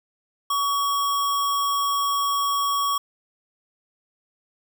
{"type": "tone with sample-and-hold", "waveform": "sine", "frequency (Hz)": 1130, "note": "C#6", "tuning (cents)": 33, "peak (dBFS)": -20, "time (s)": [0.5, 2.98], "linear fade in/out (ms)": 5, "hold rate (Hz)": 4410, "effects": []}